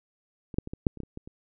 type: clicks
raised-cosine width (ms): 3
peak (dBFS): -26 / -11 / -24 / -22 / -8 / -30 / -21 / -30 / -25 / -30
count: 10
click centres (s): 0.542 / 0.585 / 0.674 / 0.735 / 0.868 / 0.973 / 1.003 / 1.034 / 1.174 / 1.275
effects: none